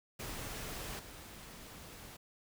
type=noise with level steps; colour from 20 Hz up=pink; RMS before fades=-43 / -51 dBFS; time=0.19-2.17 s; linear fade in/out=10 ms; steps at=0.99 s; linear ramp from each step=5 ms; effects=none